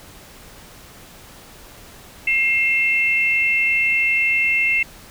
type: tone pair together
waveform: sine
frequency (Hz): 2126 / 2678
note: C7 / E7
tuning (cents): +27 / +27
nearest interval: major third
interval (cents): 400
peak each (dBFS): -18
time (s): 2.27-4.83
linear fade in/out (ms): 5
effects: pink hiss -43 dBFS RMS until 5.1 s